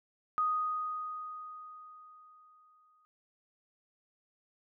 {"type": "tone with exponential decay", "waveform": "sine", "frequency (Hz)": 1244.5, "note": "D#6", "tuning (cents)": 0, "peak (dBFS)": -26, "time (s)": [0.38, 3.05], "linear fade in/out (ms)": 0, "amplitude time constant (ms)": 580, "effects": []}